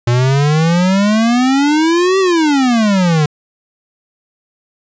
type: exponential two-way sweep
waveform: square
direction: up then down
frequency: 118 to 390 to 146.4 Hz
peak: -10 dBFS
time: 0.07-3.26 s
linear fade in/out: 5 ms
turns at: 2.19 s
effects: resampled to 16000 Hz